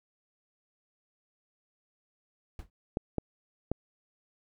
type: noise with exponential decay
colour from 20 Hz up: brown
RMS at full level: -36 dBFS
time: 2.59-2.7 s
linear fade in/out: 2 ms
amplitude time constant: 23 ms
type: clicks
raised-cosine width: 2 ms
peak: -16 dBFS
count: 3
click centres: 2.971 / 3.183 / 3.716 s
effects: none